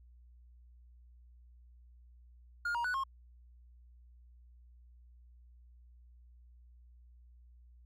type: tone with pitch steps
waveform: triangle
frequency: 1419 / 947 / 1480 / 1076 Hz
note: F6 / A#5 / F#6 / C6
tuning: +27 / +27 / 0 / +48 cents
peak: -30 dBFS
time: 2.65-3.038 s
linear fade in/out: 5 ms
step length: 97 ms
effects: added 60 Hz sine -56 dBFS peak until 7.85 s